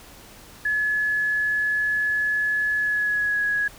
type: tone with pitch glide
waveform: sine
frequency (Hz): 1705 to 1669.9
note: G#6 to G#6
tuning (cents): +45 to +9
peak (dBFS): -20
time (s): 0.65-3.68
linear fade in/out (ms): 5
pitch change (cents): -36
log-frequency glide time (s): 2.77-3.41
effects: pink hiss -46 dBFS RMS until 3.78 s